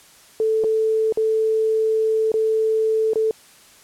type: tone with dropouts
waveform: sine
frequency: 440 Hz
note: A4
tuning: in tune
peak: -16 dBFS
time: 0.4-3.31 s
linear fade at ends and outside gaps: 1 ms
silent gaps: 0.638-0.643 / 1.124-1.173 / 2.318-2.34 / 3.134-3.157 s
effects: white hiss -49 dBFS RMS until 3.83 s + low-pass 11000 Hz 12 dB/octave